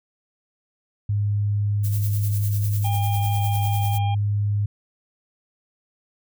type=tone; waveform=sine; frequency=102.8 Hz; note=G#2; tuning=17 cents flat; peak=-19 dBFS; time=1.09-4.66 s; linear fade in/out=5 ms
type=noise with tremolo; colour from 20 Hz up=violet; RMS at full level=-32 dBFS; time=1.83-3.99 s; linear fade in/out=20 ms; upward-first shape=sine; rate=10 Hz; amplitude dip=60%
type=harmonic tone; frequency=802 Hz; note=G5; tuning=39 cents sharp; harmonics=1 / 3 / 4; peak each=-27 / -41 / -39 dBFS; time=2.84-4.15 s; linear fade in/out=10 ms
effects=none